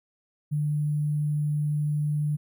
sine tone with sample-and-hold, 149 Hz, D3, 25 cents sharp, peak -23 dBFS, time 0.51-2.37 s, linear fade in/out 20 ms, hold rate 11025 Hz, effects none

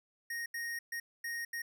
square tone bursts at uneven times, 1864 Hz, A#6, 1 cent flat, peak -37 dBFS, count 5, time 0.3-0.46 / 0.54-0.79 / 0.92-1 / 1.24-1.45 / 1.53-1.62 s, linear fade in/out 5 ms, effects none

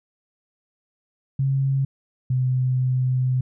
sine tone pair in turn, 135.7 / 128.08 Hz, C#3 / C3, -36 / -37 cents, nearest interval minor second, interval 101 cents, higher first, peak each -18 dBFS, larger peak neither, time 1.39-1.85 / 2.3-3.41 s, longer second, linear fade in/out 5 ms, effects none

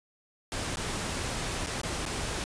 pink noise with dropouts, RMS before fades -33 dBFS, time 0.52-2.44 s, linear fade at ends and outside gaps 1 ms, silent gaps 0.758-0.77 / 1.663-1.669 / 1.815-1.833 / 2.054-2.062 s, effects resampled to 22050 Hz

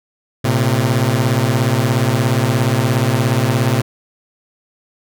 sawtooth beating tone pair, 113.3 / 130.3 Hz, A#2 / C3, -49 / -7 cents, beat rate 17 Hz, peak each -12 dBFS, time 0.44-3.82 s, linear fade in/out 10 ms, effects none

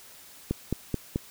click train, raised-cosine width 3 ms, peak -13 dBFS, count 4, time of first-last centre 0.51-1.159 s, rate 4.62 Hz, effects white hiss -50 dBFS RMS until 1.3 s

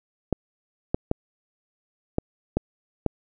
clicks, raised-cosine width 2 ms, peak -8 dBFS, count 6, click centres 0.327 / 0.945 / 1.114 / 2.184 / 2.57 / 3.063 s, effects none

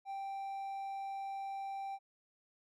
triangle tone, 784 Hz, G5, in tune, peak -37 dBFS, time 0.05-1.99 s, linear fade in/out 50 ms, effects none

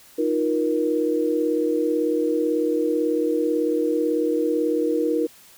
sine chord, Eb suspended second, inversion none, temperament equal with one note detuned, 311.1 / 349.2 / 473.5 Hz, Eb4 / F4 / Bb4, 0 / 0 / +27 cents, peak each -23 / -26 / -22 dBFS, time 0.18-5.27 s, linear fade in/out 10 ms, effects white hiss -50 dBFS RMS until 5.57 s

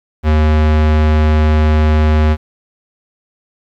square tone, 77 Hz, D#2, 17 cents flat, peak -9 dBFS, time 0.23-2.37 s, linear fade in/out 50 ms, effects low-pass 3000 Hz 12 dB/octave + 8-bit

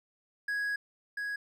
triangle tone pair in turn, 1661.2 / 1661.2 Hz, G#6 / G#6, 0 / 0 cents, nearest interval unison, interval 0 cents, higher neither, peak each -28 / -31 dBFS, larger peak first, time 0.48-0.76 / 1.17-1.36 s, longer first, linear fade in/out 5 ms, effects none

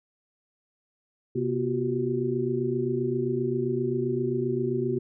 sine tone cluster, 130 / 241.8 / 354.5 / 382.1 Hz, C3 / B3 / F4 / G4, -11 / -36 / +26 / -44 cents, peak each -31 / -31 / -30 / -28 dBFS, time 1.35-4.99 s, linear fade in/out 10 ms, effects none

